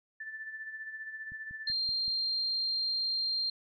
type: tone with tremolo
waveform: sine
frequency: 1760 Hz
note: A6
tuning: in tune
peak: -37 dBFS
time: 0.2-1.72 s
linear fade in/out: 5 ms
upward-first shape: sine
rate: 15 Hz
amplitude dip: 55%
type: click train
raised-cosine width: 5 ms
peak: -39 dBFS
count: 5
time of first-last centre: 1.32-2.08 s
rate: 5.26 Hz
type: tone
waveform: sine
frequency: 4186 Hz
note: C8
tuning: in tune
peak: -29 dBFS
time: 1.67-3.5 s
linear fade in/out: 5 ms
effects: none